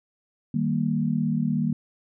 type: chord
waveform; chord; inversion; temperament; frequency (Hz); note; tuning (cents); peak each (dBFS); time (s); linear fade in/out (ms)
sine; Eb major; none; equal; 155.56 / 196 / 233.1; Eb3 / G3 / Bb3; 0 / 0 / 0; -26 / -27 / -25; 0.54-1.73; 5
effects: none